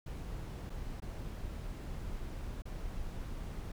brown noise with dropouts, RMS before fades -41 dBFS, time 0.06-3.72 s, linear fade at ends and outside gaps 5 ms, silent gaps 0.697-0.701 / 1.002-1.02 / 2.621-2.654 s, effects none

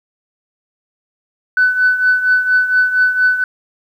sine tone with tremolo, 1500 Hz, F#6, 23 cents sharp, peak -6 dBFS, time 1.57-3.44 s, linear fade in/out 2 ms, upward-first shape triangle, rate 4.3 Hz, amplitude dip 75%, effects tanh soft clip ceiling -4 dBFS + 8-bit

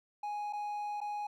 triangle tone with dropouts, 830.6 Hz, G#5, in tune, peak -33 dBFS, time 0.23-1.27 s, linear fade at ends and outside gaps 5 ms, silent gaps 0.527-0.532 / 1.005-1.013 s, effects none

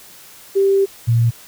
sine tone pair in turn, 392 / 116.54 Hz, G4 / A#2, 0 / 0 cents, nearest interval octave + major sixth, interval 2100 cents, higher first, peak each -11 / -11 dBFS, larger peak neither, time 0.55-0.86 / 1.07-1.31 s, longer first, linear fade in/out 20 ms, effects white hiss -42 dBFS RMS until 1.47 s

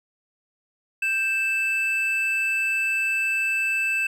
triangle tone pair together, 1568 / 2637 Hz, G6 / E7, 0 / 0 cents, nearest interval major sixth, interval 900 cents, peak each -28 / -20 dBFS, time 1.02-4.07 s, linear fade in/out 5 ms, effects none

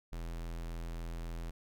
square tone, 41.82 Hz, E1, 26 cents sharp, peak -39 dBFS, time 0.12-1.51 s, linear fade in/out 10 ms, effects none

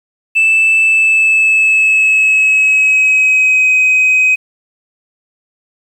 sine tone with pitch glide, 2637 to 2522 Hz, E7 to D#7, 0 to +23 cents, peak -5 dBFS, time 0.35-4.36 s, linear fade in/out 20 ms, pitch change -77 cents, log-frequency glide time 0.82-3.71 s, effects tanh soft clip ceiling -5 dBFS + 7-bit

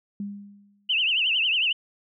sine tone with exponential decay, 202.1 Hz, G#3, 47 cents flat, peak -27 dBFS, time 0.2-0.89 s, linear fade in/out 2 ms, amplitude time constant 150 ms
sine tone with vibrato, 2821 Hz, F7, 17 cents sharp, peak -20 dBFS, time 0.89-1.73 s, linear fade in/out 10 ms, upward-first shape triangle, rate 11 Hz, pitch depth 190 cents each way
effects none

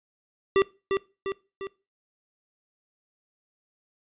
square tone with echo, 390.6 Hz, G4, 6 cents flat, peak -18 dBFS, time 0.56-0.62 s, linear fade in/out 0 ms, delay 350 ms, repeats 3, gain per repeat -5 dB, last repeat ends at 1.67 s, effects noise-tail reverb RT60 0.3 s tail -21 dB re dry + resampled to 8000 Hz

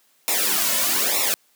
white noise with flanger, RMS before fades -21 dBFS, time 0.28-1.34 s, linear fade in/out 0 ms, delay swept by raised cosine 0.63 to 2.53 ms, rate 1.1 Hz, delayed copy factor -1, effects white hiss -61 dBFS RMS until 1.55 s + high-pass 200 Hz 12 dB/octave

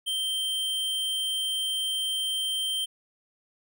square tone, 3136 Hz, G7, in tune, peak -27 dBFS, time 0.06-2.86 s, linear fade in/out 20 ms, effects none

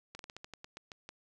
slowing click train, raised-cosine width 0.2 ms, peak -28 dBFS, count 11, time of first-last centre 0.15-1.091 s, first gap 42 ms, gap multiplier 1.17, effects none

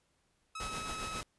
sawtooth tone, 1287 Hz, E6, 42 cents flat, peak -36 dBFS, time 0.55-1.21 s, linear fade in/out 5 ms
pink noise with tremolo, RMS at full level -40 dBFS, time 0.6-1.23 s, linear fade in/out 0 ms, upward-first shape triangle, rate 7.4 Hz, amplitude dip 60%
effects pink hiss -75 dBFS RMS until 1.38 s + resampled to 24000 Hz

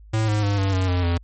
square tone with pitch steps, 110 / 105.58 / 101.34 / 97.27 / 93.36 / 89.61 / 86.01 Hz, A2 / G#2 / G#2 / G2 / F#2 / F2 / F2, 0 / +29 / -42 / -13 / +16 / +45 / -26 cents, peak -19 dBFS, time 0.13-1.18 s, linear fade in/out 10 ms, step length 150 ms, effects added 52 Hz sine -42 dBFS peak until 1.23 s + MP3 32 kbps

